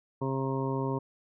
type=harmonic tone; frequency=134 Hz; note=C3; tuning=42 cents sharp; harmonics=1 / 2 / 3 / 4 / 5 / 7 / 8; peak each=-32 / -34 / -34 / -39 / -45 / -37 / -42 dBFS; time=0.21-0.99 s; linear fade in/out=10 ms; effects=none